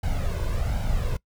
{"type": "noise with flanger", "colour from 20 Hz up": "brown", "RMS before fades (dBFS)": -25, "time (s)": [0.03, 1.17], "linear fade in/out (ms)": 5, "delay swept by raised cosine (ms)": [1.3, 1.96], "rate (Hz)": 1.3, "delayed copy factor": 0.7, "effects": ["noise-tail reverb RT60 0.1 s tail -22 dB re dry"]}